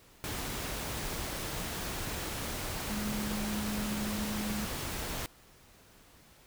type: tone in noise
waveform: sine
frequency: 210 Hz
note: G#3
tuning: 19 cents sharp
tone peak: -34 dBFS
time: 2.9-4.65 s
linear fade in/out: 0 ms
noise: pink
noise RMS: -37 dBFS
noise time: 0.24-5.26 s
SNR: 0 dB
effects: pink hiss -59 dBFS RMS until 6.46 s